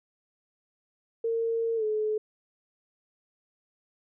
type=tone with pitch glide; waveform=sine; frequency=457.3 to 429.1 Hz; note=A#4 to A4; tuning=-33 to -43 cents; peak=-25 dBFS; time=1.24-2.18 s; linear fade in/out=5 ms; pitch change=-110 cents; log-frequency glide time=1.76-1.84 s; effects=none